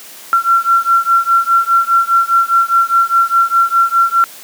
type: beating tone pair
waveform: sine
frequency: 1360 / 1364.9 Hz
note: F6 / F6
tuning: -46 / -40 cents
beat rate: 4.9 Hz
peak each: -12 dBFS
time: 0.33-4.24 s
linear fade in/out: 0 ms
effects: white hiss -35 dBFS RMS until 4.43 s + high-pass 200 Hz 12 dB/octave